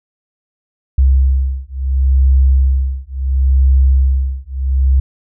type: beating tone pair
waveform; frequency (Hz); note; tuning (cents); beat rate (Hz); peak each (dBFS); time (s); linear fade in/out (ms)
sine; 66 / 66.72; C2 / C2; +16 / +34; 0.72; -12; 0.98-5; 5
effects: none